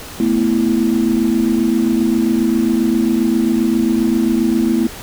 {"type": "chord", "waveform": "sine", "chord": "A suspended second", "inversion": "none", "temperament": "just", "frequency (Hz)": [220, 247.5, 330], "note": ["A3", "B3", "E4"], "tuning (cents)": [0, 4, 2], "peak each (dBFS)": -16, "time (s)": [0.2, 4.87], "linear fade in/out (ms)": 2, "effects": ["tanh soft clip ceiling -3 dBFS", "pink hiss -32 dBFS RMS until 5.02 s"]}